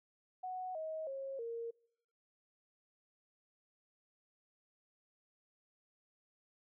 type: tone with pitch steps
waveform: sine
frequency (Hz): 740 / 633.1 / 541.7 / 463.5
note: F#5 / D#5 / C#5 / A#4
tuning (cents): 0 / +30 / -40 / -10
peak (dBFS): -39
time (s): 0.43-1.71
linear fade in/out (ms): 10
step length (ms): 320
effects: noise-tail reverb RT60 0.7 s tail -24 dB re dry